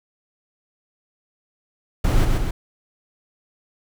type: noise with echo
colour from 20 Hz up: brown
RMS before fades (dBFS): -17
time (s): 2.04-2.25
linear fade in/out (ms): 5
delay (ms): 130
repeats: 2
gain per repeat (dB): -3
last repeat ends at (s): 2.51
effects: none